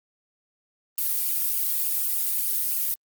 violet noise with flanger, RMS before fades -25 dBFS, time 0.98-2.94 s, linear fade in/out 0 ms, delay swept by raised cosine 0.51 to 2.01 ms, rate 3.4 Hz, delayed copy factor -0.7, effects Opus 32 kbps

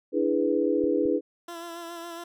sine chord, E dominant seventh, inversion third, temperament equal, 293.7 / 329.6 / 415.3 / 493.9 Hz, D4 / E4 / G#4 / B4, 0 / 0 / 0 / 0 cents, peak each -27 dBFS, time 0.12-1.21 s, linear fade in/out 50 ms
clicks, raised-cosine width 5 ms, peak -32 dBFS, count 2, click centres 0.84 / 1.056 s
15% pulse tone with vibrato, 339.3 Hz, F4, 50 cents flat, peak -30 dBFS, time 1.48-2.24 s, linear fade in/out 5 ms, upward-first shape sine, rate 7.2 Hz, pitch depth 31 cents each way
effects none

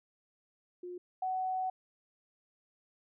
sine tone pair in turn, 357.2 / 748.2 Hz, F4 / F#5, +39 / +19 cents, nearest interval octave + minor second, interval 1280 cents, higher second, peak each -40 / -31 dBFS, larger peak second, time 0.83-0.98 / 1.22-1.7 s, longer second, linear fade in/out 5 ms, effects none

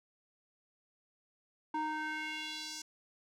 square tone with band-pass filter sweep, 309.2 Hz, D#4, 11 cents flat, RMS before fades -39 dBFS, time 1.74-2.82 s, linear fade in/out 5 ms, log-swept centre 840 to 6200 Hz, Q 2.2, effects none

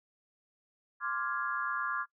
sine chord, D half-diminished seventh, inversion third, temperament equal, 1046.5 / 1174.7 / 1396.9 / 1661.2 Hz, C6 / D6 / F6 / Ab6, 0 / 0 / 0 / 0 cents, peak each -39 / -36 / -36 / -37 dBFS, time 1-2.06 s, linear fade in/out 50 ms, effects noise-tail reverb RT60 0.1 s tail -21 dB re dry

